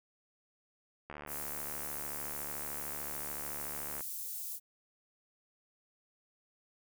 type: click train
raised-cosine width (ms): 0.5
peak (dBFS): -29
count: 215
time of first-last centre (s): 1.1-4.008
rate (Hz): 73.6
type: high-pass noise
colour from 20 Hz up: white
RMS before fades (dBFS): -41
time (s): 1.27-4.6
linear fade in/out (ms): 50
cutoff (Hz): 9100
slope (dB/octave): 12
effects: none